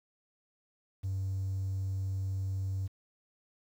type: tone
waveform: triangle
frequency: 96 Hz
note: G2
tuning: 36 cents flat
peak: -28 dBFS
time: 1.03-2.88 s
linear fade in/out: 20 ms
effects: tanh soft clip ceiling -27 dBFS + 10-bit